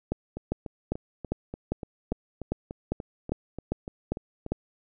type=two click trains; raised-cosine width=2 ms; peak=-13 / -22 dBFS; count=12 / 15; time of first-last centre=0.12-4.52 / 0.37-4.464 s; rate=2.5 / 3.42 Hz; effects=none